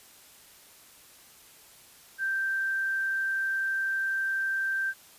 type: tone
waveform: sine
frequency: 1568 Hz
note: G6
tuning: in tune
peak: -26 dBFS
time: 2.18-4.94 s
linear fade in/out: 50 ms
effects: white hiss -54 dBFS RMS until 5.18 s + resampled to 32000 Hz